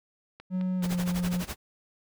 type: click train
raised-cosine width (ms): 0.3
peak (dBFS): -29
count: 5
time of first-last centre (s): 0.4-1.247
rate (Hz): 4.72
type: tone with pitch glide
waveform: triangle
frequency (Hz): 184.4 to 178.02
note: F#3 to F3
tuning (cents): -6 to +33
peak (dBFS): -24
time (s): 0.5-1.45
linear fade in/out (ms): 50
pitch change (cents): -61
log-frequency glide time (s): 0.78-0.83
type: noise with tremolo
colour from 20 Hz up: pink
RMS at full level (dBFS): -34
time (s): 0.82-1.56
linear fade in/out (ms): 20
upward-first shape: sine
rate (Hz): 12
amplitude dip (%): 90
effects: none